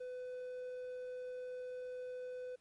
triangle tone, 502 Hz, B4, 28 cents sharp, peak -40 dBFS, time 0-2.56 s, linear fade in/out 10 ms, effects pink hiss -75 dBFS RMS until 2.6 s + MP3 48 kbps

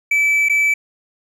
triangle tone with dropouts, 2309 Hz, D7, 30 cents flat, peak -11 dBFS, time 0.11-0.74 s, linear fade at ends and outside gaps 5 ms, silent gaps 0.487-0.496 s, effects none

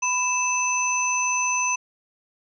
sine tone cluster, 995 / 2627 / 6090 Hz, B5 / E7 / F#8, +13 / -7 / +49 cents, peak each -25 dBFS, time 0.02-1.76 s, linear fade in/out 10 ms, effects none

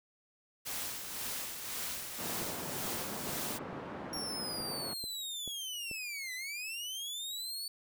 white noise with tremolo, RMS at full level -38 dBFS, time 0.65-3.59 s, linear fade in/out 20 ms, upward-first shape sine, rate 1.9 Hz, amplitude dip 45%
pink band-pass noise, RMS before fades -43 dBFS, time 2.18-4.94 s, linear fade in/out 10 ms, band 160 to 1300 Hz, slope 12 dB/octave
click train, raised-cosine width 2 ms, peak -33 dBFS, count 9, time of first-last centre 2.42-5.913 s, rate 2.29 Hz
sawtooth linear two-way sweep, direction down then up, 5588 to 1975.5 to 4498 Hz, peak -35 dBFS, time 4.13-7.68 s, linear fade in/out 2 ms, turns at 6.34 s
effects none

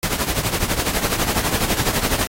pink noise with tremolo, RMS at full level -18 dBFS, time 0.03-2.27 s, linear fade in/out 0 ms, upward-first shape triangle, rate 12 Hz, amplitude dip 75%, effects AAC 48 kbps

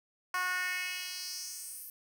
10% pulse tone with high-pass filter sweep, 364.6 Hz, F#4, 25 cents flat, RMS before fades -37 dBFS, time 0.34-1.9 s, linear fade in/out 2 ms, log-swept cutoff 1100 to 12000 Hz, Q 2.3, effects none

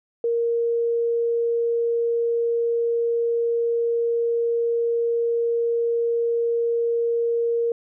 sine tone, 467 Hz, A#4, 3 cents sharp, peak -19 dBFS, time 0.24-7.72 s, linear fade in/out 2 ms, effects none

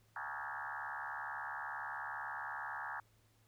sine tone with frequency modulation, 1270 Hz, D#6, 35 cents sharp, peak -40 dBFS, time 0.16-3 s, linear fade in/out 2 ms, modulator 71.1 Hz, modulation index 6.7, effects added 109 Hz sine -70 dBFS peak until 3.47 s + pink hiss -73 dBFS RMS until 3.47 s

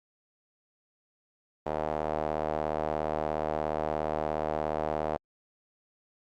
sawtooth tone with band-pass filter, 77 Hz, D#2, 17 cents flat, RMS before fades -31 dBFS, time 1.66-5.17 s, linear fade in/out 5 ms, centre 660 Hz, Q 2.5, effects Opus 24 kbps

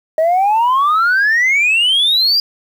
sine exponential sweep, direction up, 622.3 to 4876 Hz, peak -8 dBFS, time 0.18-2.4 s, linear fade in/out 2 ms, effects tanh soft clip ceiling -8 dBFS + 7-bit

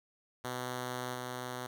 5% pulse tone with level steps, 125.3 Hz, B2, 25 cents sharp, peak -25 / -27 dBFS, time 0.44-1.67 s, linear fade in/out 10 ms, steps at 1.14 s, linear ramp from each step 5 ms, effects none

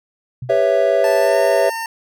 sine tone with exponential decay, 125.7 Hz, B2, 31 cents sharp, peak -22 dBFS, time 0.42-0.65 s, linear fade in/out 5 ms, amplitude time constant 49 ms
triangle chord, C# half-diminished seventh, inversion second, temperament equal with one note detuned, 398.4 / 493.9 / 554.4 / 659.3 Hz, G4 / B4 / C#5 / E5, +28 / 0 / 0 / 0 cents, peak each -19 / -18 / -15 / -14 dBFS, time 0.49-1.7 s, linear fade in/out 10 ms
25% pulse tone with pitch glide, 880 to 908.4 Hz, A5 to A#5, 0 to -45 cents, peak -19 dBFS, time 1.04-1.86 s, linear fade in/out 2 ms, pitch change +55 cents, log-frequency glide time 1.17-1.38 s
effects none

